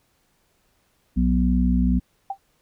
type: harmonic tone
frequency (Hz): 61.74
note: B1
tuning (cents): 0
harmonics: 1 / 3 / 4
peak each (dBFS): -20 / -21 / -22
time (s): 1.16-2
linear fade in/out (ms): 20
type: tone with exponential decay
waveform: sine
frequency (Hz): 784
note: G5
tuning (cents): 0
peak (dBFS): -21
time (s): 2.3-2.38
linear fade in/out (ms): 5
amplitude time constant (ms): 16
effects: pink hiss -66 dBFS RMS until 2.61 s